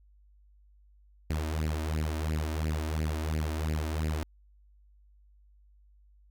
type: tone with flanger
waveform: sawtooth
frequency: 77.78 Hz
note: D#2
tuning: in tune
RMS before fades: -31 dBFS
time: 1.3-4.23 s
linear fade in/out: 0 ms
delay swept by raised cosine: 0.41 to 3.31 ms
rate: 2.9 Hz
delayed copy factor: +0.75
effects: added 50 Hz sine -57 dBFS peak until 6.3 s